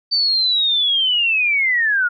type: linear sweep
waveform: sine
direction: down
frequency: 4600 to 1400 Hz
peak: -14 dBFS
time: 0.11-2.09 s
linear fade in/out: 20 ms
effects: none